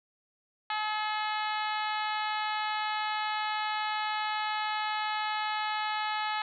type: harmonic tone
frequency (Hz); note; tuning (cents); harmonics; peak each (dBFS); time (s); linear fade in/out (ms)
427.3; G#4; +49; 2 / 3 / 4 / 5 / 6 / 7 / 8 / 9 / 10; -32 / -36 / -38 / -40 / -42 / -43 / -44 / -45 / -46; 0.7-6.42; 2
effects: none